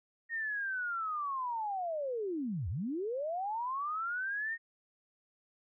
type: linear two-way sweep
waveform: sine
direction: down then up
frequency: 1864.7 to 73.42 to 1864.7 Hz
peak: -33 dBFS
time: 0.29-4.58 s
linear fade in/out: 50 ms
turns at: 2.69 s
effects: none